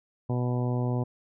harmonic tone, 123.47 Hz, B2, in tune, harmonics 1 / 2 / 3 / 4 / 5 / 6 / 7 / 8, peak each -26 / -32 / -36 / -38 / -40 / -42 / -43 / -44 dBFS, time 0.29-1.04 s, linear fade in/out 10 ms, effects none

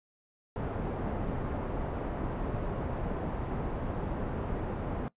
pink low-pass noise, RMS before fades -34 dBFS, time 0.56-5.08 s, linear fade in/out 0 ms, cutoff 860 Hz, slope 12 dB/octave, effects noise-tail reverb RT60 0.1 s tail -20 dB re dry + resampled to 8000 Hz

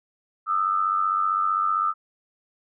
sine tone pair together, 1223 / 1318.5 Hz, D#6 / E6, -30 / 0 cents, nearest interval minor second, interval 130 cents, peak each -23 dBFS, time 0.46-1.94 s, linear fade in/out 50 ms, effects none

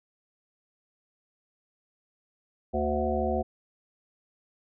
harmonic tone with a mistuned harmonic, 73.7 Hz, D2, 7 cents sharp, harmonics 1 / 3 / 5 / 7 / 9 / 10, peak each -32 / -32 / -32 / -32 / -32 / -32 dBFS, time 2.73-3.43 s, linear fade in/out 20 ms, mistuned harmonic 3, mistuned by +35 cents, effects none

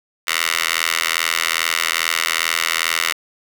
10% pulse tone with high-pass filter, 82.41 Hz, E2, in tune, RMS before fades -20 dBFS, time 0.27-3.13 s, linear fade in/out 10 ms, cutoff 1900 Hz, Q 1.4, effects 7-bit

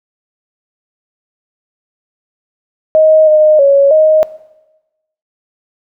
sine tone with pitch steps, 627 / 615 / 557 / 624 Hz, D#5 / D#5 / C#5 / D#5, +13 / -20 / +8 / +5 cents, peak -4 dBFS, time 2.95-4.23 s, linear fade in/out 0 ms, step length 320 ms, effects noise-tail reverb RT60 1.0 s tail -19 dB re dry

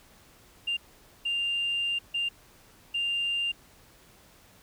sine tone bursts at uneven times, 2794 Hz, F7, in tune, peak -25 dBFS, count 4, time 0.67-0.77 / 1.25-1.99 / 2.14-2.29 / 2.94-3.52 s, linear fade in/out 10 ms, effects tanh soft clip ceiling -22 dBFS + pink hiss -57 dBFS RMS until 4.62 s

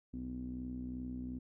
sawtooth tone with low-pass filter, 62.7 Hz, B1, 27 cents sharp, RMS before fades -42 dBFS, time 0.13-1.39 s, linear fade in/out 10 ms, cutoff 260 Hz, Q 10, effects none

